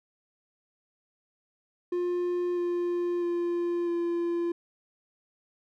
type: tone with pitch steps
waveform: triangle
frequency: 353.9 / 350.2 / 346.6 / 343 Hz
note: F4 / F4 / F4 / F4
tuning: +23 / +5 / -13 / -31 cents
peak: -24 dBFS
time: 1.92-4.52 s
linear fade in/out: 5 ms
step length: 650 ms
effects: none